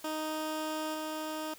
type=tone with level steps; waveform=15% pulse; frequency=311.1 Hz; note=D#4; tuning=in tune; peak=-27 / -29 dBFS; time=0.04-1.54 s; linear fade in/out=5 ms; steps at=0.94 s; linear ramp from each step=2 ms; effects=white hiss -54 dBFS RMS until 1.58 s